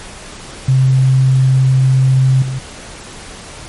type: tone with level steps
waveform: sine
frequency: 131.4 Hz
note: C3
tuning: 8 cents sharp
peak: -7 / -17 dBFS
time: 0.68-2.59 s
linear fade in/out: 5 ms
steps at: 2.42 s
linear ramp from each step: 2 ms
effects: pink hiss -32 dBFS RMS until 3.68 s + MP3 48 kbps